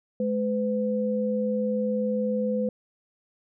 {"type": "tone pair together", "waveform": "sine", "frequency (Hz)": [212, 504.8], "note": ["G#3", "B4"], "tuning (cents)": [36, 38], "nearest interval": "octave + minor third", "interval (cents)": 1502, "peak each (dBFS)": -26, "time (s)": [0.2, 2.69], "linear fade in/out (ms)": 2, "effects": []}